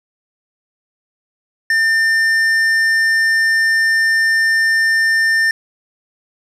sine tone with tanh clipping, 1800 Hz, A6, 39 cents sharp, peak -13 dBFS, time 1.7-5.51 s, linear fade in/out 2 ms, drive 10 dB, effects none

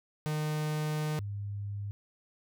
45% pulse / sine tone pair in turn, 152.9 / 101.49 Hz, D#3 / G#2, -30 / -39 cents, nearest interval perfect fifth, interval 709 cents, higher first, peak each -30 / -34 dBFS, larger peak first, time 0.26-1.19 / 1.19-1.91 s, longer first, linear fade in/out 0 ms, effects none

